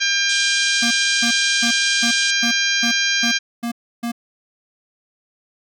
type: harmonic tone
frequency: 800 Hz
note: G5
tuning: 35 cents sharp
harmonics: 2 / 3 / 4 / 5 / 6 / 7 / 8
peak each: -21 / -23 / -24 / -25 / -26 / -26 / -27 dBFS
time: 0-3.39 s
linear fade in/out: 20 ms
type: band-pass noise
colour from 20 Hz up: pink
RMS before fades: -27 dBFS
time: 0.29-2.31 s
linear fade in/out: 5 ms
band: 2900 to 8800 Hz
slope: 96 dB/octave
type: tone bursts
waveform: square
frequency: 235.2 Hz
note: A#3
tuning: 16 cents sharp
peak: -22 dBFS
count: 9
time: 0.82-4.119 s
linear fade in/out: 10 ms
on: 91 ms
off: 310 ms
effects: none